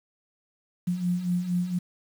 sine beating tone pair, 174.61 / 178.91 Hz, F3 / F3, 0 / +42 cents, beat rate 4.3 Hz, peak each -31 / -25 dBFS, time 0.87-1.79 s, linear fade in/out 10 ms, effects 8-bit

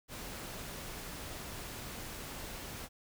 pink noise, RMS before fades -44 dBFS, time 0.08-2.89 s, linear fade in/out 50 ms, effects none

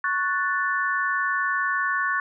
sine chord, F# minor, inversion second, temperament equal, 1108.7 / 1480 / 1760 Hz, C#6 / F#6 / A6, 0 / 0 / 0 cents, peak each -26 dBFS, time 0.04-2.2 s, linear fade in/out 2 ms, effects none

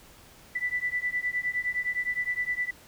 sine beating tone pair, 1975.5 / 1985.2 Hz, B6 / B6, 0 / +8 cents, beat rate 9.7 Hz, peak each -30 dBFS, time 0.55-2.71 s, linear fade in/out 10 ms, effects pink hiss -53 dBFS RMS until 2.87 s

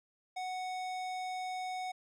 sine tone with hard clipping, 740 Hz, F#5, in tune, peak -38 dBFS, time 0.36-1.92 s, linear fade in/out 10 ms, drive 16 dB, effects none

